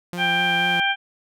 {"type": "tone with vibrato", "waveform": "sawtooth", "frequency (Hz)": 174.61, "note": "F3", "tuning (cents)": 0, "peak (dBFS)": -24, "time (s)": [0.13, 0.8], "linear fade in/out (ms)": 0, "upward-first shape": "sine", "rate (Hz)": 4.1, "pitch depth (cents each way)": 23}
{"type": "harmonic tone", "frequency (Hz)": 790, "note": "G5", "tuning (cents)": 13, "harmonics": [1, 2, 3, 4], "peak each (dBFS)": [-24, -22, -24, -25], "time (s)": [0.17, 0.96], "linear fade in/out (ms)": 50}
{"effects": []}